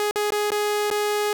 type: tone with dropouts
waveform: sawtooth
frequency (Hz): 416.9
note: G#4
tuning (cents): +7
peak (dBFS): -17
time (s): 0-1.33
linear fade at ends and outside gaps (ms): 1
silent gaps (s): 0.111-0.158 / 0.305-0.321 / 0.505-0.518 / 0.902-0.912
effects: none